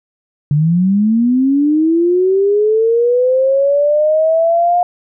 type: linear sweep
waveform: sine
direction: up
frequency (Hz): 141.9 to 714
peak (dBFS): -9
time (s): 0.51-4.83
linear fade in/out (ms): 2
effects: none